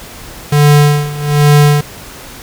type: tone with tremolo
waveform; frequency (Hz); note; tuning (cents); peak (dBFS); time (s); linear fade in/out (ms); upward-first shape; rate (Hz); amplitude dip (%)
square; 146.83; D3; 0; -4; 0.52-1.81; 5; sine; 1.2; 85
effects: pink hiss -31 dBFS RMS until 2.42 s